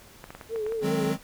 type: clicks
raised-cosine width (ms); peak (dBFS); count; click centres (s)
0.5; -25; 7; 0.241 / 0.305 / 0.35 / 0.412 / 0.56 / 0.665 / 0.722
type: tone with vibrato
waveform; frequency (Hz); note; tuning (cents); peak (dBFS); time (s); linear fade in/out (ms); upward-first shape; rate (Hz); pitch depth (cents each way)
sine; 440; A4; 0; -27; 0.49-1.15; 50; triangle; 5; 79
type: chord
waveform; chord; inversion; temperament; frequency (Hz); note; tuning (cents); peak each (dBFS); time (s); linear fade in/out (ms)
square; Ab dominant seventh; second; equal with one note detuned; 155.56 / 185 / 207.7 / 263; Eb3 / Gb3 / Ab3 / C4; 0 / 0 / 0 / +9; -32 / -32 / -33 / -31; 0.81-1.18; 50
effects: pink hiss -51 dBFS RMS until 1.23 s